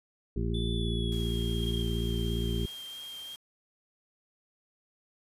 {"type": "harmonic tone", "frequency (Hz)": 57.2, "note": "A#1", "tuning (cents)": -32, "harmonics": [1, 2, 3, 4, 6, 7], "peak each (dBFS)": [-31, -34, -36, -37, -39, -39], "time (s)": [0.36, 2.66], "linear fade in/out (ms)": 5}
{"type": "tone with pitch glide", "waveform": "triangle", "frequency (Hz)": [3474, 3241], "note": ["A7", "G#7"], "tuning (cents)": [-23, -43], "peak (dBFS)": -37, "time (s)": [0.54, 1.83], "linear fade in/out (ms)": 5, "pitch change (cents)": -120, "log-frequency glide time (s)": [0.73, 1.39]}
{"type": "noise", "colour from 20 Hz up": "white", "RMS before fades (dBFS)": -50, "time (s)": [1.12, 3.36], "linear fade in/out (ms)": 0}
{"type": "tone with vibrato", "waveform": "sine", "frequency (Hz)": 3200, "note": "G7", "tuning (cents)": 35, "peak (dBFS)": -40, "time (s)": [1.61, 3.36], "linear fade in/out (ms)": 10, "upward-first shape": "sine", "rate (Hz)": 3, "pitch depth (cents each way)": 15}
{"effects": ["resampled to 32000 Hz"]}